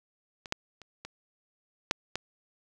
clicks, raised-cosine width 0.2 ms, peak -24 / -11 / -30 / -23 / -7 / -14 dBFS, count 6, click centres 0.458 / 0.524 / 0.817 / 1.05 / 1.911 / 2.156 s, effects none

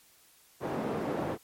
white band-pass noise, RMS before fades -33 dBFS, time 0.6-1.38 s, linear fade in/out 50 ms, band 150 to 560 Hz, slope 12 dB/octave, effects white hiss -61 dBFS RMS until 1.43 s + MP3 64 kbps

